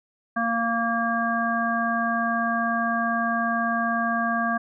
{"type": "harmonic tone", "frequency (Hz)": 231.2, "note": "A#3", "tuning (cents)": -14, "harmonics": [1, 3, 5, 7], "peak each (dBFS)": [-27, -27, -27, -27], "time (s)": [0.36, 4.58], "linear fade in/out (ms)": 10, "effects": []}